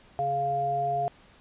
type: harmonic tone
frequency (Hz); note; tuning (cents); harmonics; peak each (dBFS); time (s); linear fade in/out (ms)
139.7; C#3; +14; 1 / 3 / 5; -37 / -36 / -25; 0.19-1.08; 0
effects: pink hiss -56 dBFS RMS until 1.4 s + resampled to 8000 Hz